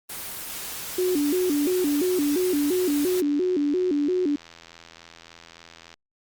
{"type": "noise", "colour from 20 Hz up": "white", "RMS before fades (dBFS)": -34, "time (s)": [0.09, 3.21], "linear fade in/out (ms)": 10}
{"type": "tone with vibrato", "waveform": "sine", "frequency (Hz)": 325.7, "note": "E4", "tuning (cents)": -21, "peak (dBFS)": -20, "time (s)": [0.98, 4.36], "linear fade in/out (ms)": 5, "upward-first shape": "square", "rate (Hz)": 2.9, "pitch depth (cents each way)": 200}
{"type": "click train", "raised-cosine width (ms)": 0.2, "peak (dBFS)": -27, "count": 244, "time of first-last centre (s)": [3.03, 5.94], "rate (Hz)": 83.5}
{"effects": ["Opus 24 kbps"]}